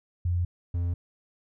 sine / triangle tone pair in turn, 87.8 / 86.89 Hz, F2 / F2, +10 / -8 cents, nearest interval unison, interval 18 cents, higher first, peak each -23 dBFS, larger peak neither, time 0.25-0.45 / 0.74-0.94 s, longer neither, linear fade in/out 5 ms, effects none

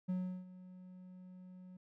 triangle tone with ADSR envelope, 183.3 Hz, F#3, 16 cents flat, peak -31 dBFS, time 0.08-1.77 s, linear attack 17 ms, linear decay 350 ms, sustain -18 dB, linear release 5 ms, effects none

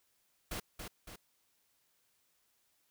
pink noise with echo, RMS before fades -40 dBFS, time 0.51-0.6 s, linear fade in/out 5 ms, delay 280 ms, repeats 2, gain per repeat -5 dB, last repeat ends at 1.16 s, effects white hiss -75 dBFS RMS until 2.9 s

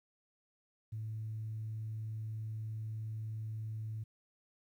sine tone, 109.6 Hz, A2, 6 cents flat, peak -37 dBFS, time 0.92-4.04 s, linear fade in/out 10 ms, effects tanh soft clip ceiling -33 dBFS + 12-bit

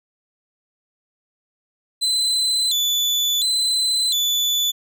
35% pulse tone with vibrato, 3749 Hz, A#7, 9 cents sharp, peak -16 dBFS, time 2.01-4.72 s, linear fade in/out 20 ms, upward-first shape square, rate 0.71 Hz, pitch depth 130 cents each way, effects none

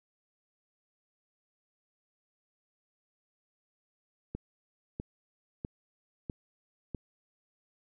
click train, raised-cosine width 3 ms, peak -23 dBFS, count 5, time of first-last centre 4.35-6.947 s, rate 1.54 Hz, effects none

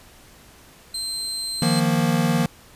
30% pulse tone, 4129 Hz, C8, 24 cents flat, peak -23 dBFS, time 0.94-1.8 s, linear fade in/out 5 ms
square chord, Eb suspended second, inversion none, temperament equal with one note detuned, 155.56 / 174.61 / 233.8 Hz, Eb3 / F3 / Bb3, 0 / 0 / +5 cents, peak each -23 dBFS, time 1.62-2.46 s, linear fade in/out 2 ms
effects pink hiss -49 dBFS RMS until 2.75 s + resampled to 32000 Hz

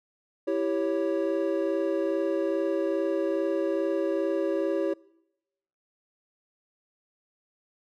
triangle chord, C# diminished, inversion first, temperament equal, 329.6 / 392 / 554.4 Hz, E4 / G4 / C#5, 0 / 0 / 0 cents, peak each -27 dBFS, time 0.47-4.94 s, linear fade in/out 10 ms, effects noise-tail reverb RT60 0.9 s tail -24 dB re dry

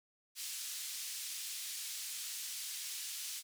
white band-pass noise, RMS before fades -43 dBFS, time 0.35-3.43 s, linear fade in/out 50 ms, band 3000 to 9700 Hz, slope 12 dB/octave, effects none

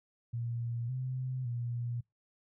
sine tone with pitch steps, 117.9 / 128.6 / 119.7 Hz, A#2 / C3 / A#2, +20 / -30 / +46 cents, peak -33 dBFS, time 0.33-2.01 s, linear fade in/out 10 ms, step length 560 ms, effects noise-tail reverb RT60 0.2 s tail -26 dB re dry

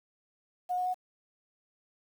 sine tone with pitch steps, 723 / 728.4 / 733.9 Hz, F#5 / F#5 / F#5, -40 / -27 / -14 cents, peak -28 dBFS, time 0.69-0.945 s, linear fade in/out 20 ms, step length 85 ms, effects 9-bit

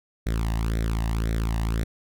sawtooth tone with flanger, 55.7 Hz, A1, 22 cents sharp, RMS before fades -25 dBFS, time 0.26-1.84 s, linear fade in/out 10 ms, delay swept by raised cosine 0.51 to 1.09 ms, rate 1.9 Hz, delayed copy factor +0.75, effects none

